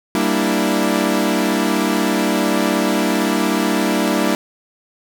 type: chord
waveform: sawtooth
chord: E half-diminished seventh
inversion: first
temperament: equal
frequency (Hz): 196 / 233.1 / 293.7 / 329.6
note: G3 / Bb3 / D4 / E4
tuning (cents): 0 / 0 / 0 / 0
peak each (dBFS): -17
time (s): 0.15-4.35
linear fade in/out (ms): 0
effects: none